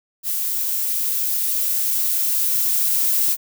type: noise with level ramp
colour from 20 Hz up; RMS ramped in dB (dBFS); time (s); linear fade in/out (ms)
violet; -23 to -18; 0.23-3.37; 50
effects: none